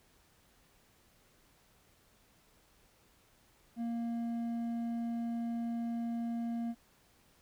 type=tone with hard clipping; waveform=sine; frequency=233.1 Hz; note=A#3; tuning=in tune; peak=-35 dBFS; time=3.76-6.75 s; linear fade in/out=50 ms; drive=5 dB; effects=pink hiss -67 dBFS RMS until 7.41 s